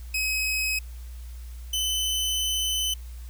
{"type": "tone pair in turn", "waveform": "sawtooth", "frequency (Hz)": [2543, 3033], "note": ["D#7", "F#7"], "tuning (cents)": [37, 42], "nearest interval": "minor third", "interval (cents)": 305, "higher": "second", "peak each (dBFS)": -21, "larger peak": "neither", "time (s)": [[0.14, 0.79], [1.73, 2.94]], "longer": "second", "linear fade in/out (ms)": 5, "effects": ["added 60 Hz sine -36 dBFS peak until 3.29 s", "white hiss -54 dBFS RMS until 3.29 s"]}